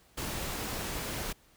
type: noise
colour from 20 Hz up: pink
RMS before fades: -36 dBFS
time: 0.17-1.33 s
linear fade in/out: 10 ms
effects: pink hiss -63 dBFS RMS until 1.56 s